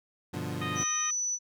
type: chord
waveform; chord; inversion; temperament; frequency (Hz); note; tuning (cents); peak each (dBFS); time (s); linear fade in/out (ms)
25% pulse; G dominant seventh; none; equal; 98 / 123.47 / 146.83 / 174.61; G2 / B2 / D3 / F3; 0 / 0 / 0 / 0; -35; 0.33-0.84; 10
type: harmonic tone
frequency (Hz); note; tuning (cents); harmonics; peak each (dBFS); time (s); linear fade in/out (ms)
620; D#5; -6; 2 / 3 / 4 / 5 / 6; -35 / -39 / -41 / -43 / -45; 0.61-1.11; 10
type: tone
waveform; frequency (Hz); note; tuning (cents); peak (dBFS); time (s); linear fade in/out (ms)
sine; 5960; F#8; +12; -28; 0.75-1.39; 50
effects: none